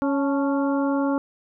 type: harmonic tone with a mistuned harmonic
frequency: 277.2 Hz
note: C#4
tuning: in tune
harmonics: 1 / 2 / 3 / 4 / 5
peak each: -21 / -27 / -31 / -33 / -35 dBFS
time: 0.02-1.18 s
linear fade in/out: 0 ms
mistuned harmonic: 3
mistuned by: +71 cents
effects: none